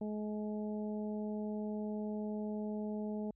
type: harmonic tone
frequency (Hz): 211.8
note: G#3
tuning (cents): +34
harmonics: 1 / 2 / 3 / 4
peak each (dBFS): -37 / -43 / -47 / -53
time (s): 0.01-3.31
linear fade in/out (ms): 5
effects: added 50 Hz sine -68 dBFS peak until 3.35 s